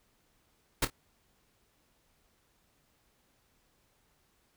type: noise with echo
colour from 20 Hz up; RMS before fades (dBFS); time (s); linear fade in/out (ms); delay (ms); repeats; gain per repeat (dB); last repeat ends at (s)
pink; -27; 0.82-0.85; 5; 26; 2; -12; 0.902
effects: pink hiss -71 dBFS RMS until 4.56 s